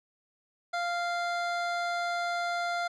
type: tone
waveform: 25% pulse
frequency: 696 Hz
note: F5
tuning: 6 cents flat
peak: -25 dBFS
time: 0.73-2.88 s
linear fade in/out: 10 ms
effects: low-pass 5000 Hz 12 dB/octave